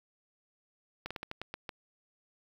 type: slowing click train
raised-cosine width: 0.3 ms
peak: -22 dBFS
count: 8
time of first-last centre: 1.06-1.692 s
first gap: 46 ms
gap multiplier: 1.22
effects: 8-bit